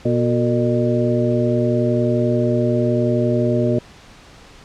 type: harmonic tone with a mistuned harmonic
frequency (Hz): 120.8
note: B2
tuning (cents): -38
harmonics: 1 / 2 / 3 / 4 / 5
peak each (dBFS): -20 / -20 / -21 / -25 / -22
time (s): 0.05-3.79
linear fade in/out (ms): 5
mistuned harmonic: 4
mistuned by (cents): -110
effects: pink hiss -44 dBFS RMS until 4.64 s + low-pass 6000 Hz 12 dB/octave